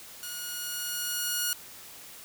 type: tone with level ramp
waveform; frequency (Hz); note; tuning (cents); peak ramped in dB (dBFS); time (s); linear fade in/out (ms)
5% pulse; 1444; F#6; -43; -25 to -15; 0.23-1.53; 0
effects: white hiss -47 dBFS RMS until 2.24 s